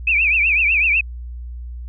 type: tone with vibrato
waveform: sine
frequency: 2489 Hz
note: D#7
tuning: in tune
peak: -13 dBFS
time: 0.07-1.01 s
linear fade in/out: 5 ms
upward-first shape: triangle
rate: 8 Hz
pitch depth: 180 cents each way
effects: added 60 Hz sine -28 dBFS peak until 1.88 s